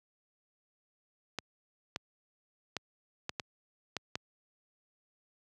clicks, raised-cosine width 0.2 ms, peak -17 dBFS, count 7, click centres 1.387 / 1.961 / 2.767 / 3.294 / 3.398 / 3.967 / 4.155 s, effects high-pass 80 Hz 12 dB/octave

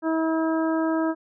harmonic tone, 322 Hz, E4, 41 cents flat, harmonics 1 / 2 / 3 / 4 / 5, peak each -22 / -28 / -32 / -34 / -36 dBFS, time 0.02-1.15 s, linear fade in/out 50 ms, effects none

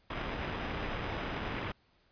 pink noise with sample-and-hold, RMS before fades -37 dBFS, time 0.1-1.72 s, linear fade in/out 5 ms, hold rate 4410 Hz, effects pink hiss -69 dBFS RMS until 2.11 s + resampled to 11025 Hz

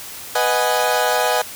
30% pulse chord, G# minor seventh, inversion first, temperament equal, 493.9 / 622.3 / 740 / 830.6 Hz, B4 / D#5 / F#5 / G#5, 0 / 0 / 0 / 0 cents, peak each -19 dBFS, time 0.35-1.42 s, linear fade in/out 5 ms, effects white hiss -34 dBFS RMS until 1.55 s

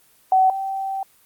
sine tone pair in turn, 756 / 775.5 Hz, F#5 / G5, +37 / -19 cents, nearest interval unison, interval 44 cents, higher second, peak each -12 / -23 dBFS, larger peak first, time 0.32-0.5 / 0.5-1.03 s, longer second, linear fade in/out 2 ms, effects white hiss -56 dBFS RMS until 1.25 s + Opus 24 kbps

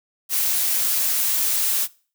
blue noise, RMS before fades -21 dBFS, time 0.29-1.88 s, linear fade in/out 50 ms, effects noise-tail reverb RT60 0.4 s tail -22 dB re dry

